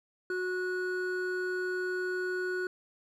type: tone pair together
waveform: triangle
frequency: 366.5 / 1466 Hz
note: F#4 / F#6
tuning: -16 / -16 cents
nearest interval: 2 octaves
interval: 2400 cents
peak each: -30 / -33 dBFS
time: 0.3-2.67 s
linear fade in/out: 2 ms
effects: none